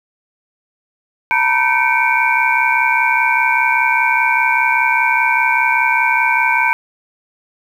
sine tone cluster, 904 / 969 / 1539 / 2239 / 2370 Hz, A5 / B5 / G6 / C#7 / D7, +47 / -33 / -32 / +17 / +15 cents, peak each -18 dBFS, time 1.31-6.73 s, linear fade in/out 0 ms, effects 7-bit

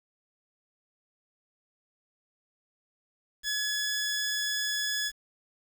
15% pulse tone, 1697 Hz, G#6, 37 cents sharp, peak -22 dBFS, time 3.43-5.12 s, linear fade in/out 50 ms, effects 8-bit

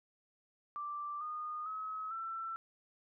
sine tone with pitch steps, 1174.7 / 1226.7 / 1281 / 1337.7 Hz, D6 / D#6 / E6 / E6, 0 / -25 / -50 / +25 cents, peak -38 dBFS, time 0.76-2.56 s, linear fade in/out 0 ms, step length 450 ms, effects none

